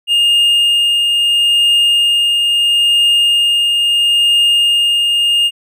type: tone with tremolo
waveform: triangle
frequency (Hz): 2830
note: F7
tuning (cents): +22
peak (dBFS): -6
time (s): 0.07-5.51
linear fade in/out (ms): 50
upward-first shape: triangle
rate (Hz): 0.75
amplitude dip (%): 30
effects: none